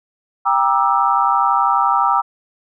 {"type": "chord", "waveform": "sine", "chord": "E half-diminished seventh", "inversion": "first", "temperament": "just", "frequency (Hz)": [791.1, 949.3, 1186.7, 1318.5], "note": ["G5", "Bb5", "D6", "E6"], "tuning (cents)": [16, 31, 18, 0], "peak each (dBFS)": -18, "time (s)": [0.45, 2.22], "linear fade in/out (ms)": 20, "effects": []}